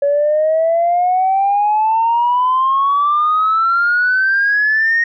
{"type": "exponential sweep", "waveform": "sine", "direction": "up", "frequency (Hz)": [563, 1872], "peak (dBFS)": -10, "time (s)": [0.02, 5.04], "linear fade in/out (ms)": 5, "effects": ["tanh soft clip ceiling -7 dBFS"]}